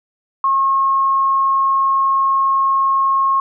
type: tone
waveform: sine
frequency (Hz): 1083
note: C#6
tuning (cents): -41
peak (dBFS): -12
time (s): 0.44-3.4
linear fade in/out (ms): 2
effects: none